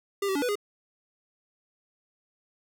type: tone with pitch steps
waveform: square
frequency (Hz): 399.1 / 383.8 / 286.7 / 493.3 / 411.3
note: G4 / G4 / D4 / B4 / G#4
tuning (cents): +31 / -37 / -42 / -2 / -17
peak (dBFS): -26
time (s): 0.22-0.555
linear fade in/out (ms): 5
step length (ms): 67
effects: none

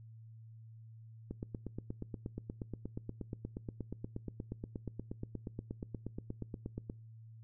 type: click train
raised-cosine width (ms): 3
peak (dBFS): -27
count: 48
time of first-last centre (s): 1.31-6.899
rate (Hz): 8.41
effects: noise-tail reverb RT60 0.4 s tail -24 dB re dry + added 112 Hz sine -51 dBFS peak until 7.43 s

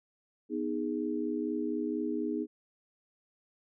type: chord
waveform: sine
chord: G# minor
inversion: first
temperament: equal with one note detuned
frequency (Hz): 246.9 / 311.1 / 413.2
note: B3 / D#4 / G#4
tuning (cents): 0 / 0 / -9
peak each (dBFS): -35 / -33 / -36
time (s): 0.49-2.47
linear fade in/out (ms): 50
effects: none

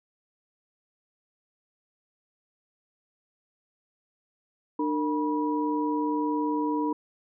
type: tone cluster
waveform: sine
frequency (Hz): 300.4 / 458.8 / 970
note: D4 / A#4 / B5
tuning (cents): +39 / -28 / -31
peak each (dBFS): -26 / -33 / -30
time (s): 4.79-6.93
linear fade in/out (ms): 5
effects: none

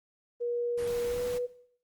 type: tone with pitch glide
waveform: sine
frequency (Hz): 478.9 to 490.4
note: A#4 to B4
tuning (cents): +47 to -12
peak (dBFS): -29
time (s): 0.4-1.47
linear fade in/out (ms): 20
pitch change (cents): +41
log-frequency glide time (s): 1.06-1.2
type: noise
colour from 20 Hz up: pink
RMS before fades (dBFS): -43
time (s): 0.77-1.39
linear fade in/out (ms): 20
effects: noise-tail reverb RT60 0.6 s tail -17 dB re dry + Opus 32 kbps

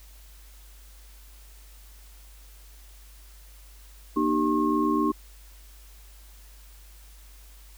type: tone cluster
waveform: sine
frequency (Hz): 237.2 / 305 / 388.9 / 1078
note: A#3 / D#4 / G4 / C#6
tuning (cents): +30 / -34 / -14 / -49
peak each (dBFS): -28 / -24 / -29 / -27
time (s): 4.16-5.12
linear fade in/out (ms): 10
effects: added 50 Hz sine -47 dBFS peak until 7.77 s + white hiss -55 dBFS RMS until 7.77 s

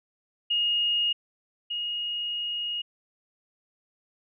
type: tone pair in turn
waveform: sine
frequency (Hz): 2860 / 2871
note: F7 / F7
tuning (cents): +41 / +47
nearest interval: unison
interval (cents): 6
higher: second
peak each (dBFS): -22 / -28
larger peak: first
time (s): 0.5-1.13 / 1.7-2.82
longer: second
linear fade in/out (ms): 10
effects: none

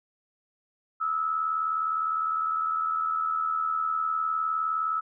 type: tone with amplitude modulation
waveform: sine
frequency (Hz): 1300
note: E6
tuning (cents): -24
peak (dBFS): -22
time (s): 1-5.01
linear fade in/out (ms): 20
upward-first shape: sine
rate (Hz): 79.7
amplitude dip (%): 60
effects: none

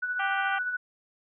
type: tone with tremolo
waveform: sine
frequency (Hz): 1480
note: F#6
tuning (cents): 0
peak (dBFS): -26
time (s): 0.02-0.77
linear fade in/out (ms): 10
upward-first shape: sine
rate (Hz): 14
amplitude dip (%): 45
type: harmonic tone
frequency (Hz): 392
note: G4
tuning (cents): 0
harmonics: 2 / 3 / 4 / 5 / 6 / 7 / 8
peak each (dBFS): -30 / -34 / -36 / -38 / -40 / -41 / -42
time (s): 0.19-0.59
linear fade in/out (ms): 10
effects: none

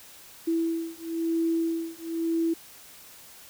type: beating tone pair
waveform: sine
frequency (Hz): 329.6 / 330.6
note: E4 / E4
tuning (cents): 0 / +5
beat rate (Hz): 1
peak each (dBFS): -28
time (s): 0.47-2.54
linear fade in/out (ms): 10
effects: white hiss -49 dBFS RMS until 3.49 s

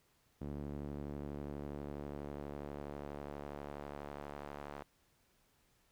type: tone with band-pass filter sweep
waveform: sawtooth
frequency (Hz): 72.2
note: D2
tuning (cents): -29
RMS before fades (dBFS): -45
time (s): 0.41-4.83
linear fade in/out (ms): 0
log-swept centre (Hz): 250 to 890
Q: 0.89
effects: pink hiss -73 dBFS RMS until 5.91 s

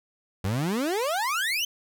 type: exponential sweep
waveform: 30% pulse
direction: up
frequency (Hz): 89 to 3136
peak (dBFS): -22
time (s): 0.44-1.65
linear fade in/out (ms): 5
effects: none

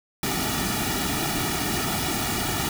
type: noise with comb filter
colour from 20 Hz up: pink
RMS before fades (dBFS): -26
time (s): 0.23-2.69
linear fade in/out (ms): 2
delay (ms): 1.9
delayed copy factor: -0.8
effects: none

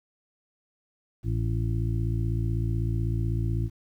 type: harmonic tone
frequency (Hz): 56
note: A1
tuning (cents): +31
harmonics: 1 / 2 / 3 / 5 / 6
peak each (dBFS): -29 / -26 / -36 / -40 / -38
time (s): 1.23-3.7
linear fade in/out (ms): 50
effects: 10-bit

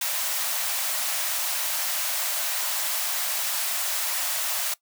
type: high-pass noise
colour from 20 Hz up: white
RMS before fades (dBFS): -27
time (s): 0.01-4.74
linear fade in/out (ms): 5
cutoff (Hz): 560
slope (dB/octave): 96
effects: noise-tail reverb RT60 0.1 s tail -20 dB re dry

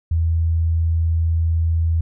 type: tone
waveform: sine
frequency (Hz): 82.2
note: E2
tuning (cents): -4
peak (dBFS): -15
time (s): 0.11-2.01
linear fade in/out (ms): 5
effects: none

